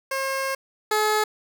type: tone pair in turn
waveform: 15% pulse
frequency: 537 / 427.1 Hz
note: C5 / G#4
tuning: +45 / +48 cents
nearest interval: major third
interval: 397 cents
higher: first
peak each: -18 / -13 dBFS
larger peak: second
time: 0.11-0.55 / 0.91-1.24 s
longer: first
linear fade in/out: 5 ms
effects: none